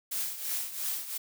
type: noise with tremolo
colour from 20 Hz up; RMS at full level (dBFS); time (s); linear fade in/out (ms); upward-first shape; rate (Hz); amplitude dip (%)
blue; -31; 0.11-1.18; 10; triangle; 2.9; 75
effects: none